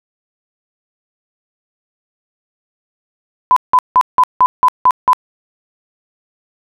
sine tone bursts, 1005 Hz, B5, 30 cents sharp, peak -5 dBFS, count 8, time 3.51-5.132 s, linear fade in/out 0 ms, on 54 ms, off 170 ms, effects none

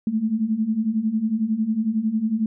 sine beating tone pair, 212.3 / 223.3 Hz, G#3 / A3, +38 / +26 cents, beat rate 11 Hz, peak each -25 / -21 dBFS, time 0.07-2.46 s, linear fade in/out 2 ms, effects none

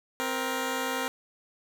10% pulse tone pair together, 261.6 / 471 Hz, C4 / A#4, 0 / +18 cents, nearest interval minor seventh, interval 1018 cents, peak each -23 dBFS, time 0.2-1.08 s, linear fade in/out 0 ms, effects none

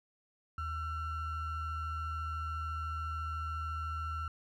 triangle ring-modulated tone, 711 Hz, F5, 31 cents sharp, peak -30 dBFS, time 0.58-4.28 s, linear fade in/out 2 ms, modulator 632 Hz, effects none

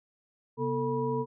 sine tone cluster, 133.7 / 242.6 / 446.9 / 971 Hz, C3 / B3 / A4 / B5, +38 / -31 / +27 / -30 cents, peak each -34 / -34 / -30 / -34 dBFS, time 0.57-1.26 s, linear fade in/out 50 ms, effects none

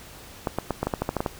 clicks, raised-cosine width 1 ms, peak -10 dBFS, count 11, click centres 0.472 / 0.586 / 0.707 / 0.83 / 0.87 / 0.938 / 1.02 / 1.091 / 1.167 / 1.205 / 1.262 s, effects pink hiss -45 dBFS RMS until 1.39 s

